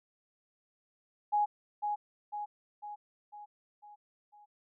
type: tone with echo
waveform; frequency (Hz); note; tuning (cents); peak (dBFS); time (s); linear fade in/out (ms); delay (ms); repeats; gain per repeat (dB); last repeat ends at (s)
sine; 832; G#5; +3; -25; 1.32-1.46; 20; 500; 6; -5; 4.46
effects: none